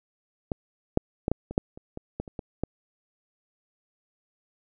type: clicks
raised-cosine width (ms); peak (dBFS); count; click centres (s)
2; -14 / -6 / -11 / -10 / -22 / -7 / -29 / -22 / -17 / -27 / -20 / -13; 12; 0.518 / 0.974 / 1.281 / 1.316 / 1.51 / 1.579 / 1.775 / 1.974 / 2.2 / 2.278 / 2.392 / 2.636
effects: none